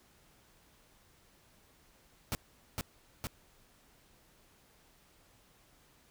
pink noise with echo, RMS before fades -34 dBFS, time 2.32-2.35 s, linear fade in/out 0 ms, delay 460 ms, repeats 2, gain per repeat -2 dB, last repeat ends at 3.27 s, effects pink hiss -65 dBFS RMS until 6.1 s

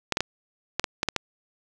clicks, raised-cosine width 0.2 ms, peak -6 dBFS, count 8, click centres 0.123 / 0.171 / 0.206 / 0.796 / 0.842 / 1.031 / 1.087 / 1.163 s, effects none

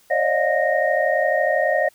sine tone cluster, 546 / 600 / 632 / 712 / 1858 Hz, C#5 / D5 / D#5 / F5 / A#6, -26 / +37 / +27 / +33 / -6 cents, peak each -23 dBFS, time 0.1-1.89 s, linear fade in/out 10 ms, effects white hiss -56 dBFS RMS until 1.94 s

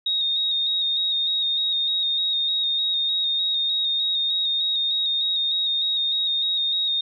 sine tone with vibrato, 3729 Hz, A#7, in tune, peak -20 dBFS, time 0.06-7.01 s, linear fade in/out 5 ms, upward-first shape square, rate 3.3 Hz, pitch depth 24 cents each way, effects none

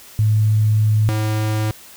sine / square tone pair in turn, 107.5 / 107.87 Hz, A2 / A2, -40 / -34 cents, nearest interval unison, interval 6 cents, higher second, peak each -12 / -18 dBFS, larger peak first, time 0.19-1.09 / 1.09-1.71 s, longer first, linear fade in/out 0 ms, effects white hiss -42 dBFS RMS until 1.96 s

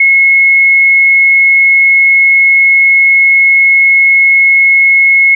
sine tone, 2176 Hz, C#7, 33 cents flat, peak -3 dBFS, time 0-5.35 s, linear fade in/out 5 ms, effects none

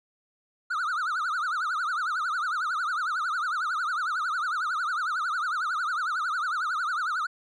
triangle tone with vibrato, 1339 Hz, E6, 27 cents sharp, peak -24 dBFS, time 0.7-7.27 s, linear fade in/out 10 ms, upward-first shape triangle, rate 11 Hz, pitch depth 240 cents each way, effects resampled to 24000 Hz

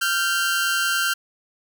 sawtooth tone pair together, 1388 / 1558 Hz, F6 / G6, -11 / -11 cents, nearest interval major second, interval 200 cents, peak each -19 dBFS, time 0.01-1.14 s, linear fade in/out 10 ms, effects none

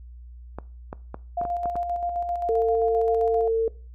clicks, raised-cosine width 1 ms, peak -19 dBFS, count 7, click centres 0.586 / 0.929 / 1.144 / 1.414 / 1.452 / 1.657 / 1.756 s
sine tone with tremolo, 698.5 Hz, F5, in tune, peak -23 dBFS, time 1.37-3.48 s, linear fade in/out 5 ms, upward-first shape square, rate 7.6 Hz, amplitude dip 40%
sine tone, 451 Hz, A4, 43 cents sharp, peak -19 dBFS, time 2.49-3.68 s, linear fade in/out 2 ms
effects noise-tail reverb RT60 0.4 s tail -21 dB re dry + added 60 Hz sine -40 dBFS peak until 3.94 s

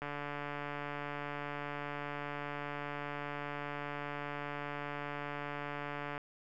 click train, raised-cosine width 0.5 ms, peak -25 dBFS, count 894, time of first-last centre 0.02-6.179 s, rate 145 Hz, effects none

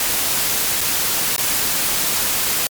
white noise with dropouts, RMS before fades -19 dBFS, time 0-2.67 s, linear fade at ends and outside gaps 1 ms, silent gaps 0.808-0.812 / 1.364-1.38 s, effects MP3 96 kbps

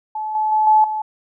sine tone with level steps, 862 Hz, A5, 36 cents flat, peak -22 / -16 / -13 / -9 / -20 dBFS, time 0.15-1.02 s, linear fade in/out 5 ms, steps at 0.35 / 0.52 / 0.67 / 0.84 s, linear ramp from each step 2 ms, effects none

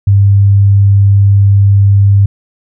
sine tone, 99.7 Hz, G2, 30 cents sharp, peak -3 dBFS, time 0.07-2.26 s, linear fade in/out 5 ms, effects none

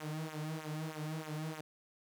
sawtooth tone with flanger, 155.56 Hz, D#3, in tune, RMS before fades -41 dBFS, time 0-1.61 s, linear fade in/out 5 ms, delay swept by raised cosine 0.2 to 4.5 ms, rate 3.2 Hz, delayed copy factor -0.9, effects none

